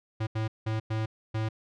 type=tone bursts at uneven times; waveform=square; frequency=110 Hz; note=A2; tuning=in tune; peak=-28 dBFS; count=5; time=0.2-0.27 / 0.35-0.48 / 0.66-0.8 / 0.9-1.06 / 1.34-1.49 s; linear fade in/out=10 ms; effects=low-pass 4000 Hz 12 dB/octave